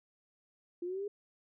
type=linear sweep; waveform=sine; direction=up; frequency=342.9 to 415.3 Hz; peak=-35 dBFS; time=0.82-1.08 s; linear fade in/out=5 ms; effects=none